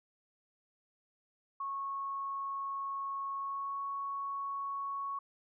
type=tone with pitch glide; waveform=sine; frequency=1100 to 1109.6 Hz; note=C#6 to C#6; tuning=-14 to +1 cents; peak=-35 dBFS; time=1.6-5.19 s; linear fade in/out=5 ms; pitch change=+15 cents; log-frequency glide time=3.37-3.81 s; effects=none